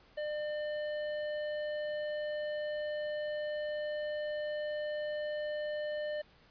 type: tone with tanh clipping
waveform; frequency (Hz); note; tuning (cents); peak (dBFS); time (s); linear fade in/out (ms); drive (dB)
sine; 600; D5; +37; -36; 0.17-6.22; 10; 14
effects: pink hiss -63 dBFS RMS until 6.5 s + resampled to 11025 Hz